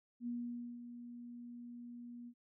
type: tone with ADSR envelope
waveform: sine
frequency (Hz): 240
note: B3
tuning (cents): -49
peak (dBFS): -37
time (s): 0.2-2.34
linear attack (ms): 69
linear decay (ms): 520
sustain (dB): -10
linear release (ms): 65
effects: none